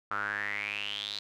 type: tone with band-pass filter sweep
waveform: sawtooth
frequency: 102.7 Hz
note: G#2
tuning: 19 cents flat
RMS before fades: -35 dBFS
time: 0.11-1.19 s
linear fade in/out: 0 ms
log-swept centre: 1300 to 4100 Hz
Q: 8.9
effects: none